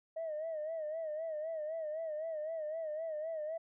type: tone with vibrato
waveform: sine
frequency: 630 Hz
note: D#5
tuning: 21 cents sharp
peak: -35 dBFS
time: 0.16-3.58 s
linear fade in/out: 10 ms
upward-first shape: sine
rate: 3.9 Hz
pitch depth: 82 cents each way
effects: tanh soft clip ceiling -33 dBFS